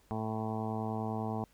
harmonic tone, 110 Hz, A2, in tune, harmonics 1 / 2 / 3 / 4 / 5 / 6 / 7 / 8 / 9 / 10, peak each -38 / -37 / -45 / -42 / -52 / -44 / -41 / -46 / -46 / -52 dBFS, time 0.11-1.44 s, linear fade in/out 0 ms, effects added 50 Hz sine -67 dBFS peak until 1.53 s + pink hiss -67 dBFS RMS until 1.53 s

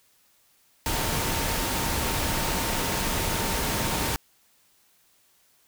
sine tone in noise, 912 Hz, A#5, 38 cents flat, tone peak -36 dBFS, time 0.86-4.16 s, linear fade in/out 0 ms, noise pink, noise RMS -27 dBFS, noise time 0.86-4.16 s, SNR -12 dB, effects white hiss -63 dBFS RMS until 5.67 s

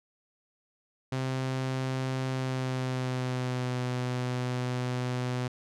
sawtooth tone with pitch glide, 130.81 to 125.26 Hz, C3 to B2, 0 to +25 cents, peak -25 dBFS, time 1.12-5.48 s, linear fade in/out 5 ms, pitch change -75 cents, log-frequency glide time 2.29-3.8 s, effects low-pass 7000 Hz 12 dB/octave

